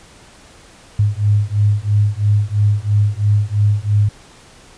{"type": "beating tone pair", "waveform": "sine", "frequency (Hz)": [102.2, 105.2], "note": ["G#2", "G#2"], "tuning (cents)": [-27, 23], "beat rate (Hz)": 3, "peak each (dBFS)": -15, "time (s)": [0.99, 4.09], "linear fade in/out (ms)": 5, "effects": ["pink hiss -44 dBFS RMS until 4.77 s", "resampled to 22050 Hz"]}